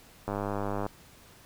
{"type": "click train", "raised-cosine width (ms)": 1, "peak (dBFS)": -18, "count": 60, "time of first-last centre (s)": [0.28, 0.864], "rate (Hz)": 101, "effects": ["pink hiss -55 dBFS RMS until 1.45 s"]}